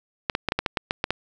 clicks, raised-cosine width 0.3 ms, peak -6 dBFS, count 10, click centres 0.298 / 0.351 / 0.487 / 0.521 / 0.59 / 0.662 / 0.772 / 0.909 / 1.041 / 1.106 s, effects none

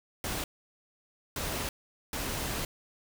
pink noise bursts at uneven times, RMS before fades -34 dBFS, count 3, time 0.24-0.44 / 1.36-1.69 / 2.13-2.65 s, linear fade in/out 2 ms, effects none

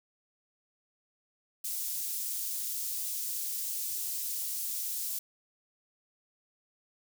white high-pass noise, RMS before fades -35 dBFS, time 1.64-5.19 s, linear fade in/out 5 ms, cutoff 6200 Hz, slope 12 dB/octave, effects none

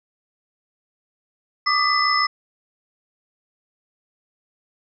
sine tone cluster, 1155 / 1221 / 2005 / 5230 Hz, D6 / D#6 / B6 / E8, -29 / -33 / +26 / -15 cents, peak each -22 dBFS, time 1.66-2.27 s, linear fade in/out 10 ms, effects none

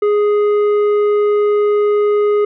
sine tone with tanh clipping, 415.3 Hz, G#4, in tune, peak -12 dBFS, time 0.02-2.45 s, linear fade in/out 5 ms, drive 8 dB, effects none

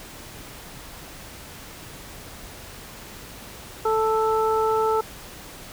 harmonic tone, 440 Hz, A4, in tune, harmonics 1 / 2 / 3, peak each -21 / -24 / -26 dBFS, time 3.85-5.01 s, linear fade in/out 5 ms, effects pink hiss -41 dBFS RMS until 5.72 s

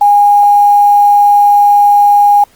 sine tone with quantisation, 819 Hz, G#5, 24 cents flat, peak -3 dBFS, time 0.01-2.44 s, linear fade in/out 5 ms, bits 5, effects pink hiss -47 dBFS RMS until 2.55 s + Opus 24 kbps

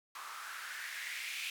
blue noise with band-pass filter sweep, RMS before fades -43 dBFS, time 0.15-1.5 s, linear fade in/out 2 ms, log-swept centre 1100 to 2600 Hz, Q 4.2, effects none

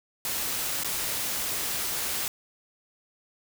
white noise with dropouts, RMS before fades -30 dBFS, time 0.25-2.28 s, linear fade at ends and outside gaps 1 ms, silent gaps 0.836-0.845 s, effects none

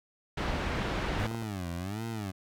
pink low-pass noise, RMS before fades -32 dBFS, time 0.37-1.27 s, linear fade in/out 5 ms, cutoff 2800 Hz, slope 12 dB/octave
20% pulse tone with vibrato, 99.1 Hz, G2, 19 cents sharp, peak -29 dBFS, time 1.18-2.32 s, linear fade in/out 20 ms, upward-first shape sine, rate 1.4 Hz, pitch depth 260 cents each way
clicks, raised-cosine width 1 ms, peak -26 dBFS, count 4, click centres 1.257 / 1.314 / 1.347 / 1.424 s
effects none

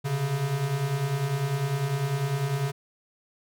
square beating tone pair, 130.81 / 140.81 Hz, C3 / C#3, 0 / +27 cents, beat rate 10 Hz, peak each -32 / -27 dBFS, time 0.04-2.72 s, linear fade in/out 20 ms, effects none

